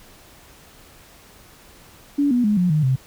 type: tone with pitch steps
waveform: sine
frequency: 285.7 / 244.4 / 209.1 / 178.94 / 153.1 / 130.99 Hz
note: D4 / B3 / G#3 / F3 / D#3 / C3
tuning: -48 / -18 / +12 / +42 / -28 / +2 cents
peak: -15 dBFS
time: 2.18-2.96 s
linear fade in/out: 10 ms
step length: 130 ms
effects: pink hiss -48 dBFS RMS until 3.06 s